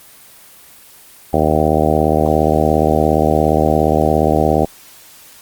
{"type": "harmonic tone", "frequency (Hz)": 77.2, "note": "D#2", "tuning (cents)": -13, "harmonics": [1, 2, 3, 4, 5, 6, 7, 8, 9, 10], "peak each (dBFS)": [-20, -20, -20, -20, -20, -20, -20, -20, -20, -20], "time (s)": [1.33, 4.65], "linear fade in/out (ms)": 5, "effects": ["white hiss -42 dBFS RMS until 5.41 s", "Opus 24 kbps"]}